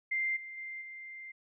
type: tone with level steps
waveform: sine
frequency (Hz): 2093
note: C7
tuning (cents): 0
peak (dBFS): -29 / -42 / -39 / -43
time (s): 0.11-1.32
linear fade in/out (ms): 10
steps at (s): 0.36 / 0.57 / 0.81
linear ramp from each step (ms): 10
effects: none